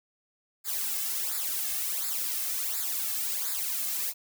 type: noise with flanger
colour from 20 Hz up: blue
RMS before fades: -31 dBFS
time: 0.64-4.14 s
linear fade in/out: 50 ms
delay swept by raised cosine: 0.33 to 2.13 ms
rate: 1.4 Hz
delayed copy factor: -0.9
effects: none